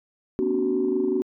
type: tone cluster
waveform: sine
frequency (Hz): 239 / 263.5 / 289.5 / 374.5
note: A#3 / C4 / D4 / F#4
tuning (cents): +43 / +12 / -25 / +21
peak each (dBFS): -29 / -28 / -27 / -22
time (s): 0.39-1.22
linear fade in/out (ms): 0
effects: tanh soft clip ceiling -13 dBFS